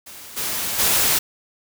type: noise with level steps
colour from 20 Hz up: white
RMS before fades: -39 / -25 / -18 dBFS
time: 0.06-1.19 s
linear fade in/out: 10 ms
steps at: 0.36 / 0.78 s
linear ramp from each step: 20 ms
effects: none